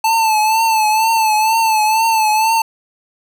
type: tone with vibrato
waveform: square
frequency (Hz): 880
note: A5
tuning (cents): 0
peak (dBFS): -12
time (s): 0.04-2.62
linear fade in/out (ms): 5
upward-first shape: triangle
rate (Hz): 2.1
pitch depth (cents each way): 64
effects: none